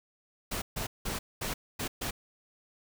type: noise bursts at uneven times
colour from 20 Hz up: pink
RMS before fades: -34 dBFS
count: 6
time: 0.51-0.62 / 0.76-0.87 / 1.05-1.19 / 1.41-1.54 / 1.79-1.88 / 2.01-2.11 s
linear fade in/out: 10 ms
effects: none